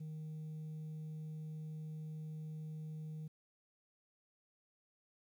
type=tone; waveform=sine; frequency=155.56 Hz; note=D#3; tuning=in tune; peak=-40 dBFS; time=0-3.28 s; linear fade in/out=10 ms; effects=tanh soft clip ceiling -42 dBFS + 12-bit